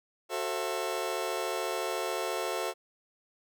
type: chord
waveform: 30% pulse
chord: F# half-diminished seventh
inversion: none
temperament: just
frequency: 370 / 444 / 532.8 / 666 Hz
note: F#4 / A4 / C5 / E5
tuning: 0 / +16 / +31 / +18 cents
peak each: -34 dBFS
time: 0.29-2.74 s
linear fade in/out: 50 ms
effects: none